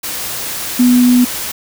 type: tone in noise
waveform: sine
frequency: 246.9 Hz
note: B3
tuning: in tune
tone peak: -6 dBFS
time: 0.79-1.25 s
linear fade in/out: 10 ms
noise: white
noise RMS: -22 dBFS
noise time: 0.03-1.52 s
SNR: +13 dB
effects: none